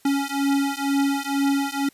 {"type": "beating tone pair", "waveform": "square", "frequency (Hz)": [277.2, 279.3], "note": ["C#4", "C#4"], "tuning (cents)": [0, 13], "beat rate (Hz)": 2.1, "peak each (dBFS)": -24, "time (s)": [0.05, 1.89], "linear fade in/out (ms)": 5, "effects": ["white hiss -57 dBFS RMS until 1.93 s", "resampled to 32000 Hz"]}